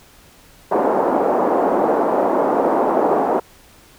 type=band-pass noise; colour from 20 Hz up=white; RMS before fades=-17 dBFS; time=0.71-3.4 s; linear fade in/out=10 ms; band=260 to 840 Hz; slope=24 dB/octave; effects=pink hiss -48 dBFS RMS until 3.98 s